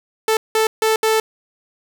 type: tone bursts at uneven times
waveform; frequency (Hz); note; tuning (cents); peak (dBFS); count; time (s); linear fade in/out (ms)
sawtooth; 440; A4; 0; -10; 4; 0.28-0.37 / 0.55-0.67 / 0.82-0.96 / 1.03-1.2; 2
effects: none